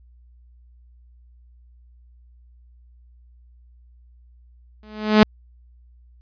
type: tone with exponential growth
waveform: sawtooth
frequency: 213.7 Hz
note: G#3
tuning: 50 cents sharp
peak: -3 dBFS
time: 4.83-5.23 s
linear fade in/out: 0 ms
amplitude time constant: 85 ms
effects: added 60 Hz sine -48 dBFS peak until 6.21 s + resampled to 11025 Hz